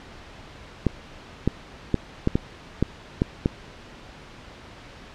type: clicks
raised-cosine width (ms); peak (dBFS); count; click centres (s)
3; -6; 8; 0.867 / 1.476 / 1.943 / 2.274 / 2.355 / 2.826 / 3.219 / 3.459
effects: pink hiss -44 dBFS RMS until 5.14 s + low-pass 4000 Hz 12 dB/octave